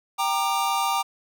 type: chord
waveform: square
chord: G minor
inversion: none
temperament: equal with one note detuned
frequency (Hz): 784 / 932.3 / 1198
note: G5 / Bb5 / D6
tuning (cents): 0 / 0 / +34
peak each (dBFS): -27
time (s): 0.18-1.03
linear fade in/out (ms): 20
effects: none